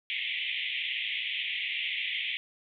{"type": "band-pass noise", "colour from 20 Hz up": "pink", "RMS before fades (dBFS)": -33, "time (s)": [0.1, 2.37], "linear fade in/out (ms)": 0, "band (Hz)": [2000, 3500], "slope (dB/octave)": 96, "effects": []}